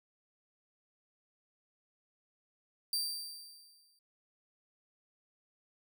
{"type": "tone with exponential decay", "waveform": "sawtooth", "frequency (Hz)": 4686, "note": "D8", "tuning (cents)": -5, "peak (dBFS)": -27, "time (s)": [2.93, 3.99], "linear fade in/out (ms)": 2, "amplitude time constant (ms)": 230, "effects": []}